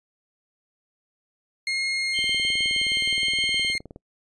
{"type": "tone with vibrato", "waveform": "30% pulse", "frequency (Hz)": 2138, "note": "C7", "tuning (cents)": 37, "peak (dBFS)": -21, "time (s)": [1.67, 3.78], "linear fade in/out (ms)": 2, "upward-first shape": "triangle", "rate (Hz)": 1.3, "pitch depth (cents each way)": 8}
{"type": "tone with tremolo", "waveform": "sine", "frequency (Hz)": 3136, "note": "G7", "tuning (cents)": 0, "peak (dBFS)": -23, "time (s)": [2.13, 3.74], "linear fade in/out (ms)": 50, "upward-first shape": "sine", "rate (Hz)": 6.4, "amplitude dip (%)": 30}
{"type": "click train", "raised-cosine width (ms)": 2, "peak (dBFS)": -27, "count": 35, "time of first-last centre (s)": [2.19, 3.961], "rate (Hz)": 19.2}
{"effects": ["noise-tail reverb RT60 0.1 s tail -26 dB re dry", "resampled to 22050 Hz"]}